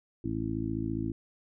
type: harmonic tone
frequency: 54.7 Hz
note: A1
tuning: 9 cents flat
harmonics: 1 / 2 / 3 / 4 / 5 / 6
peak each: -41 / -36 / -40 / -39 / -35 / -35 dBFS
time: 0.24-1.12 s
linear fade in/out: 5 ms
effects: none